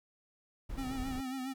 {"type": "noise", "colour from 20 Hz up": "brown", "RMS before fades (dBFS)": -41, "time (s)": [0.69, 1.21], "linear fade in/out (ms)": 10}
{"type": "tone with vibrato", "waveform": "square", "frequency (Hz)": 261.6, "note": "C4", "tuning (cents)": 0, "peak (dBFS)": -37, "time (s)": [0.77, 1.54], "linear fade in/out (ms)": 20, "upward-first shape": "sine", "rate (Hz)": 7.3, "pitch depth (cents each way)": 56}
{"effects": []}